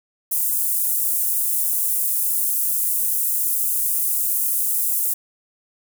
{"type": "high-pass noise", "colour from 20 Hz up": "pink", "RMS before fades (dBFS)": -21, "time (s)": [0.31, 5.14], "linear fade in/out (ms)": 10, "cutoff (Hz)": 10000, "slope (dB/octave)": 24, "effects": []}